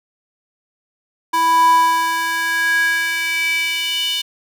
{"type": "tone with high-pass filter sweep", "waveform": "square", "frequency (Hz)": 329.6, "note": "E4", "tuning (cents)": 0, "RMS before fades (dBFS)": -17, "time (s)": [1.33, 4.22], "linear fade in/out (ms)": 10, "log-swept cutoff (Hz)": [830, 3200], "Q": 5.9, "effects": []}